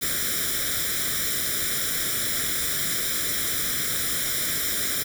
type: noise with comb filter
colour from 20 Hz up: white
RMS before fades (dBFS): -26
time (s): 0.01-5.04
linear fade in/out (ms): 20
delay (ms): 0.55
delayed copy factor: +0.95
effects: none